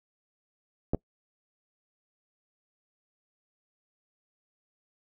clicks, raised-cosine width 2 ms, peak -14 dBFS, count 2, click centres 0.935 / 0.947 s, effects noise-tail reverb RT60 0.1 s tail -25 dB re dry

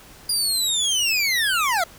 25% pulse linear sweep, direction down, 4873 to 643 Hz, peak -15 dBFS, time 0.29-1.84 s, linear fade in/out 5 ms, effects pink hiss -46 dBFS RMS until 1.98 s

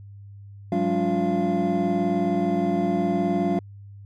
triangle tone cluster, 181.1 / 200.4 / 287.4 / 352.6 / 687 Hz, F#3 / G3 / D4 / F4 / F5, -37 / +38 / -37 / +17 / -29 cents, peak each -25 dBFS, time 0.72-3.59 s, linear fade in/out 2 ms, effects added 100 Hz sine -40 dBFS peak until 4.05 s

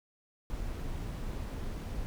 brown noise, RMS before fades -37 dBFS, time 0.5-2.06 s, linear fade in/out 0 ms, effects none

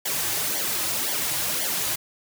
white noise with flanger, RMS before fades -26 dBFS, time 0.05-1.96 s, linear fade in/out 10 ms, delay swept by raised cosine 0.76 to 4.46 ms, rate 1.9 Hz, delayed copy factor -0.8, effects none

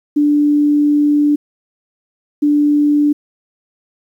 sine tone pair in turn, 293.7 / 293.7 Hz, D4 / D4, 0 / 0 cents, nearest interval unison, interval 0 cents, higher neither, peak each -9 dBFS, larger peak neither, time 0.16-1.36 / 2.42-3.13 s, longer first, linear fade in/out 10 ms, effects 8-bit

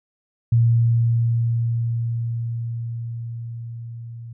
sine tone with level ramp, 116.54 Hz, A#2, in tune, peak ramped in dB -12 to -33 dBFS, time 0.52-4.33 s, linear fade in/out 5 ms, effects none

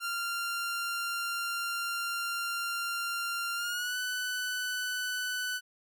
sawtooth tone with pitch glide, 1388 to 1496.2 Hz, F6 to F#6, -11 to +19 cents, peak -28 dBFS, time 0-5.61 s, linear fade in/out 50 ms, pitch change +130 cents, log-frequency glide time 3.55-3.97 s, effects none

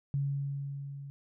sine tone with level ramp, 140 Hz, C#3, 18 cents sharp, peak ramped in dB -27 to -41 dBFS, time 0.14-1.1 s, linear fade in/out 0 ms, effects none

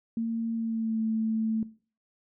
sine tone with pitch glide, 228.1 to 221.4 Hz, A#3 to A3, -37 to +11 cents, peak -26 dBFS, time 0.17-1.63 s, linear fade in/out 2 ms, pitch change -52 cents, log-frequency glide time 0.54-1.01 s, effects noise-tail reverb RT60 0.4 s tail -18 dB re dry

